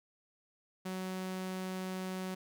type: tone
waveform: sawtooth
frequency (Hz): 186.5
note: F#3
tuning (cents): +14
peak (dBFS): -33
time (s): 0.85-2.35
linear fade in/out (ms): 10
effects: none